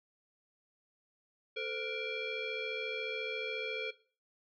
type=tone with frequency modulation; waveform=sine; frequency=1396.9 Hz; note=F6; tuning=in tune; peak=-35 dBFS; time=1.56-3.91 s; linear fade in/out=10 ms; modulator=956 Hz; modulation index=2.1; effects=noise-tail reverb RT60 0.4 s tail -18 dB re dry